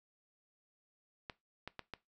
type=clicks; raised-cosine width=0.3 ms; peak=-26 dBFS; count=4; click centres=1.298 / 1.676 / 1.793 / 1.937 s; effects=noise-tail reverb RT60 0.2 s tail -19 dB re dry